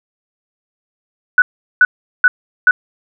sine tone bursts, 1484 Hz, F#6, 5 cents sharp, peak -4 dBFS, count 4, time 1.38-2.71 s, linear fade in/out 2 ms, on 40 ms, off 390 ms, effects none

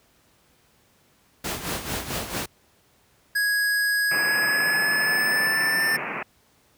pink noise with tremolo, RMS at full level -27 dBFS, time 1.44-2.46 s, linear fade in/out 5 ms, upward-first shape sine, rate 4.5 Hz, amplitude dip 65%
square tone with pitch glide, 1661.2 to 1780.4 Hz, G#6 to A6, 0 to +20 cents, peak -21 dBFS, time 3.35-5.97 s, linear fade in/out 10 ms, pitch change +120 cents, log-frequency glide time 4.07-5.85 s
white band-pass noise, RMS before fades -31 dBFS, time 4.11-6.23 s, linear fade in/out 5 ms, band 130 to 2600 Hz, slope 96 dB/octave
effects pink hiss -61 dBFS RMS until 6.77 s + high-pass 60 Hz 12 dB/octave

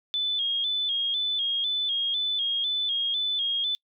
sine tone with vibrato, 3379 Hz, G#7, 29 cents sharp, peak -24 dBFS, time 0.14-3.75 s, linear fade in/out 0 ms, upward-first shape square, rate 2 Hz, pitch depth 62 cents each way, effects noise-tail reverb RT60 0.1 s tail -26 dB re dry

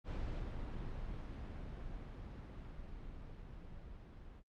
brown noise with level ramp, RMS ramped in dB -41 to -53 dBFS, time 0.04-4.43 s, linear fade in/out 50 ms, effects low-pass 4000 Hz 12 dB/octave + Opus 48 kbps

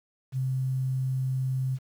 sine tone with quantisation, 130.8 Hz, C3, in tune, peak -25 dBFS, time 0.32-1.79 s, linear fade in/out 50 ms, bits 9, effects none

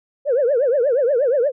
sine tone with vibrato, 523.3 Hz, C5, in tune, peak -13 dBFS, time 0.25-1.52 s, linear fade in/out 50 ms, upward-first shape triangle, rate 8.4 Hz, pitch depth 270 cents each way, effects tanh soft clip ceiling -10 dBFS

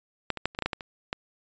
clicks, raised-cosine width 0.3 ms, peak -9 / -18 / -8 / -30 / -10 / -12 / -10 / -14 / -22 / -13 dBFS, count 10, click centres 0.303 / 0.373 / 0.456 / 0.549 / 0.589 / 0.623 / 0.66 / 0.732 / 0.808 / 1.129 s, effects resampled to 16000 Hz

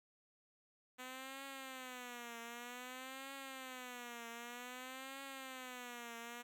5% pulse tone with vibrato, 252 Hz, B3, 35 cents sharp, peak -36 dBFS, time 0.98-6.43 s, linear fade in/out 20 ms, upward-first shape triangle, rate 0.53 Hz, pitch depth 150 cents each way, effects none

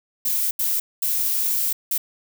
violet noise bursts at uneven times, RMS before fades -22 dBFS, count 4, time 0.25-0.51 / 0.59-0.8 / 1.02-1.73 / 1.91-1.98 s, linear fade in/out 5 ms, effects none

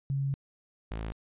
sine / sawtooth tone pair in turn, 137.7 / 54.65 Hz, C#3 / A1, -11 / -11 cents, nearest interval octave + major third, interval 1600 cents, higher first, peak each -27 / -30 dBFS, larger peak first, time 0.1-0.34 / 0.91-1.12 s, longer first, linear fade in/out 0 ms, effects resampled to 8000 Hz

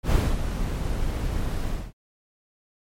brown noise with ADSR envelope, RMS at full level -17 dBFS, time 0.03-1.93 s, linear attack 89 ms, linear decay 250 ms, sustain -9 dB, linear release 240 ms, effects MP3 64 kbps

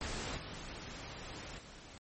pink noise with level steps, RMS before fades -40 / -46 / -53 dBFS, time 0.01-1.98 s, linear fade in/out 2 ms, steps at 0.36 / 1.57 s, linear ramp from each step 20 ms, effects MP3 32 kbps

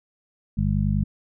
harmonic tone, 50.2 Hz, G1, 42 cents sharp, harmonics 1 / 2 / 3 / 4, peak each -25 / -25 / -25 / -25 dBFS, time 0.57-1.04 s, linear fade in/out 10 ms, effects none

